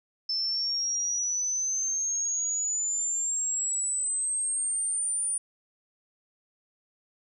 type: exponential sweep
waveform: sine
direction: up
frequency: 5274 to 9397 Hz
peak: -26 dBFS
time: 0.29-5.38 s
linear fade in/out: 5 ms
effects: none